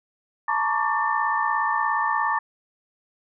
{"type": "tone cluster", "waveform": "sine", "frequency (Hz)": [872, 932, 1115, 1172, 1789], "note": ["A5", "A#5", "C#6", "D6", "A6"], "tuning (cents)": [-16, -1, 10, -4, 28], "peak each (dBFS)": -27, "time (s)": [0.48, 2.39], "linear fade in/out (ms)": 5, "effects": []}